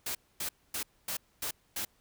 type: noise bursts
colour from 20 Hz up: white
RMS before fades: -35 dBFS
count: 6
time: 0.06-1.85 s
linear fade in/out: 5 ms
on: 90 ms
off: 250 ms
effects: pink hiss -69 dBFS RMS until 2 s